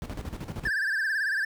brown noise with tremolo, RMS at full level -30 dBFS, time 0.02-0.69 s, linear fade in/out 0 ms, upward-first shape square, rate 13 Hz, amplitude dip 65%
triangle tone with vibrato, 1661.2 Hz, G#6, in tune, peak -23 dBFS, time 0.65-1.45 s, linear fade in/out 5 ms, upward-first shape sine, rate 18 Hz, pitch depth 120 cents each way
effects high-pass 60 Hz 12 dB/octave

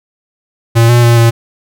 square tone with pitch steps, 115.8 / 120.1 / 117.9 / 116 Hz, A#2 / B2 / A#2 / A#2, -11 / -48 / +20 / -8 cents, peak -5 dBFS, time 0.75-1.31 s, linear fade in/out 20 ms, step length 140 ms, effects none

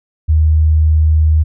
sine tone, 78 Hz, D#2, 5 cents sharp, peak -7 dBFS, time 0.28-1.44 s, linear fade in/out 20 ms, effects none

